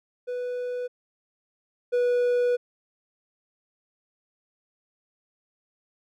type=tone pair in turn; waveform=triangle; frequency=493.9 / 488.8 Hz; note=B4 / B4; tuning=0 / -18 cents; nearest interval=unison; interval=18 cents; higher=first; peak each=-26 / -18 dBFS; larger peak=second; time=0.27-0.88 / 1.92-2.57 s; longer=second; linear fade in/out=20 ms; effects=none